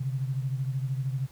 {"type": "beating tone pair", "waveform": "sine", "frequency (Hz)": [130.81, 143.81], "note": ["C3", "D3"], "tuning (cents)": [0, -36], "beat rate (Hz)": 13, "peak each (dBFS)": [-28, -34], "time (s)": [0, 1.27], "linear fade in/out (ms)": 10, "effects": ["pink hiss -56 dBFS RMS until 1.31 s"]}